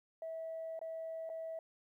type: tone with dropouts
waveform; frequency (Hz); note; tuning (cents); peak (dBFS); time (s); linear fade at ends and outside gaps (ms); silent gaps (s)
sine; 650; E5; -24; -39; 0.22-1.59; 2; 0.792-0.814 / 1.293-1.299
effects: tanh soft clip ceiling -36 dBFS + 13-bit